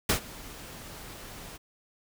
pink noise with ADSR envelope, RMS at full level -22 dBFS, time 0.09-1.58 s, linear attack 5 ms, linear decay 100 ms, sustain -22 dB, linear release 23 ms, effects none

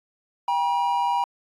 triangle tone pair together, 796.7 / 959 Hz, G5 / A#5, +28 / +49 cents, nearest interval minor third, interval 321 cents, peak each -23 / -20 dBFS, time 0.48-1.24 s, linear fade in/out 2 ms, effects AAC 64 kbps

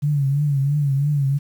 sine tone with vibrato, 142.1 Hz, C#3, 43 cents sharp, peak -16 dBFS, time 0.02-1.39 s, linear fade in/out 20 ms, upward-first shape triangle, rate 3 Hz, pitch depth 96 cents each way, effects 8-bit

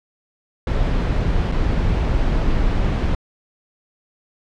brown noise with dropouts, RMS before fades -18 dBFS, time 0.67-3.15 s, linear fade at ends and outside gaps 2 ms, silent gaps 1.517-1.521 s, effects low-pass 4000 Hz 12 dB/octave

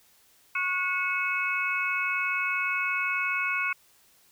sine tone cluster, 1102 / 1452 / 2207 / 2570 Hz, C#6 / F#6 / C#7 / E7, -11 / -33 / -8 / -45 cents, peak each -33 / -31 / -30 / -30 dBFS, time 0.55-3.73 s, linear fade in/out 5 ms, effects white hiss -61 dBFS RMS until 4.31 s

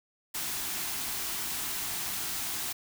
white band-stop noise, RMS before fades -34 dBFS, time 0.34-2.73 s, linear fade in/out 10 ms, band 430 to 630 Hz, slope 96 dB/octave, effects none

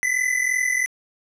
square tone pair together, 1986.1 / 2029 Hz, B6 / B6, +9 / +46 cents, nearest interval unison, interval 37 cents, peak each -23 dBFS, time 0.03-0.86 s, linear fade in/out 0 ms, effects low-pass 11000 Hz 12 dB/octave

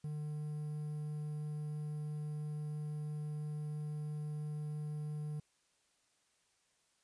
triangle tone with quantisation, 150.5 Hz, D3, 43 cents sharp, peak -36 dBFS, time 0.04-5.4 s, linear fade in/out 5 ms, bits 11, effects white hiss -75 dBFS RMS until 7.03 s + resampled to 22050 Hz

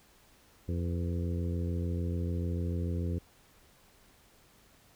harmonic tone with a mistuned harmonic, 86.8 Hz, F2, 10 cents flat, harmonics 1 / 2 / 3 / 4 / 5 / 6, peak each -31 / -37 / -41 / -43 / -45 / -47 dBFS, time 0.68-3.19 s, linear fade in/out 10 ms, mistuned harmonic 6, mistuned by -45 cents, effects pink hiss -62 dBFS RMS until 4.95 s

